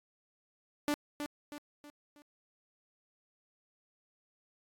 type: tone with echo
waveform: sawtooth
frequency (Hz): 293.3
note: D4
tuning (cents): -2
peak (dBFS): -25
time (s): 0.88-0.94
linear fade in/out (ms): 0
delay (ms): 320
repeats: 4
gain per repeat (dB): -7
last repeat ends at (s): 2.22
effects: AAC 48 kbps